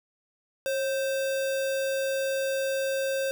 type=tone with sample-and-hold; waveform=sine; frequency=541 Hz; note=C#5; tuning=42 cents flat; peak=-25 dBFS; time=0.66-3.31 s; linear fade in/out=0 ms; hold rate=2100 Hz; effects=none